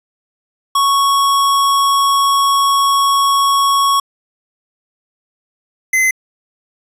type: tone pair in turn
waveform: square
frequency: 1108.7 / 2051 Hz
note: C#6 / C7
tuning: 0 / -35 cents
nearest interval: major seventh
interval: 1065 cents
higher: second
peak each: -11 / -11 dBFS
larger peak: neither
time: 0.75-4 / 5.93-6.11 s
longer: first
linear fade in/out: 5 ms
effects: resampled to 32000 Hz